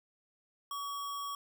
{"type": "tone with sample-and-hold", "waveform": "sine", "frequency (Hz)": 1135, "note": "C#6", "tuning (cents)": 41, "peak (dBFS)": -36, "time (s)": [0.71, 1.35], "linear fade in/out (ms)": 2, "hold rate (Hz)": 4410, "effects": []}